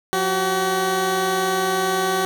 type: tone pair together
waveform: 15% pulse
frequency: 179.68 / 379.2 Hz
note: F3 / F#4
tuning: +50 / +43 cents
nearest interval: octave + minor second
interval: 1293 cents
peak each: -21 / -13 dBFS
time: 0.13-2.25 s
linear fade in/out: 0 ms
effects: none